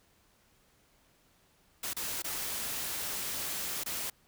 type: noise with dropouts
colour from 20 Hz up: white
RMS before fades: -36 dBFS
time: 1.83-4.1 s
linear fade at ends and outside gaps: 5 ms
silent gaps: 1.934-1.965 / 2.222-2.243 / 3.837-3.86 s
effects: pink hiss -67 dBFS RMS until 4.27 s